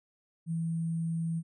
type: tone with sample-and-hold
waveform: sine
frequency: 164.81 Hz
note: E3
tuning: in tune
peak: -29 dBFS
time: 0.46-1.43 s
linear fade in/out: 50 ms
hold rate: 8820 Hz
effects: resampled to 24000 Hz